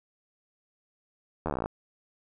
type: slowing click train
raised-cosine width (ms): 1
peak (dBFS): -16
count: 14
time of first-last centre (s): 1.46-1.66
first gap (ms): 12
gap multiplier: 1.04
effects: none